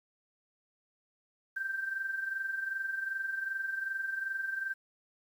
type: tone with amplitude modulation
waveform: sine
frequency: 1568 Hz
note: G6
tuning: in tune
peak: -30 dBFS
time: 1.56-4.74 s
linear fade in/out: 10 ms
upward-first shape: sine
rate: 22.6 Hz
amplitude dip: 60%
effects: 10-bit